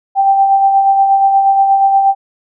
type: tone with tremolo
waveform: sine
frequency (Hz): 784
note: G5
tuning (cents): 0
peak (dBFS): -5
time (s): 0.15-2.15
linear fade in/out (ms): 50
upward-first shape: sine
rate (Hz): 8.4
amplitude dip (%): 40
effects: none

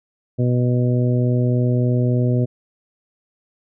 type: harmonic tone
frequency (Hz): 123.47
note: B2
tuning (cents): 0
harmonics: 1 / 2 / 3 / 4 / 5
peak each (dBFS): -16 / -22 / -26 / -28 / -30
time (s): 0.38-2.46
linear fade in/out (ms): 20
effects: none

